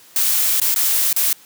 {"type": "noise with dropouts", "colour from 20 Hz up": "blue", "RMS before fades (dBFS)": -17, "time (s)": [0.16, 1.33], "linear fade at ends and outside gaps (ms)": 1, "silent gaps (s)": [[0.6, 0.616], [0.743, 0.76], [1.129, 1.163]], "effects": ["white hiss -47 dBFS RMS until 1.45 s", "high-pass 100 Hz 12 dB/octave"]}